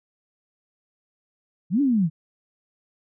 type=linear two-way sweep; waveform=sine; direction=up then down; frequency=146.6 to 295 to 146.6 Hz; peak=-17 dBFS; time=1.7-2.1 s; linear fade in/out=50 ms; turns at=1.81 s; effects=none